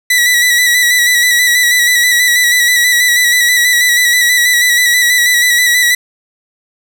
sawtooth tone with vibrato, 1955 Hz, B6, 18 cents flat, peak -4 dBFS, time 0.1-5.95 s, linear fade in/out 5 ms, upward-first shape square, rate 6.2 Hz, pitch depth 30 cents each way, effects none

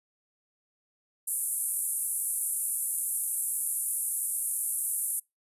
pink band-pass noise, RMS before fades -31 dBFS, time 1.27-5.2 s, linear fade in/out 10 ms, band 9100 to 12000 Hz, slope 48 dB/octave, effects noise-tail reverb RT60 0.2 s tail -26 dB re dry + resampled to 32000 Hz

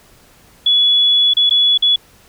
sine tone with dropouts, 3400 Hz, G#7, 40 cents sharp, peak -9 dBFS, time 0.66-1.96 s, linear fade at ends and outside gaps 5 ms, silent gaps 1.337-1.368 / 1.496-1.508 / 1.777-1.823 s, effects pink hiss -48 dBFS RMS until 2.28 s

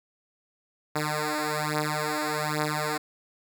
5% pulse beating tone pair, 151 / 152.2 Hz, D3 / D#3, +48 / -38 cents, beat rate 1.2 Hz, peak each -18 dBFS, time 0.95-2.98 s, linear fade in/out 10 ms, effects none

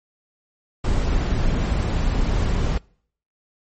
brown noise, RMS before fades -20 dBFS, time 0.84-2.78 s, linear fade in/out 5 ms, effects noise-tail reverb RT60 0.6 s tail -26 dB re dry + MP3 32 kbps

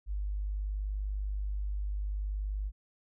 sine tone, 50.3 Hz, G1, 45 cents sharp, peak -31 dBFS, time 0.06-2.72 s, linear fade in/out 50 ms, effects none

